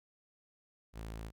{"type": "tone", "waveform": "sawtooth", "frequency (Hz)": 55, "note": "A1", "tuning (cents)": 0, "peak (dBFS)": -38, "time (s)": [0.93, 1.32], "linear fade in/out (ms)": 50, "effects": []}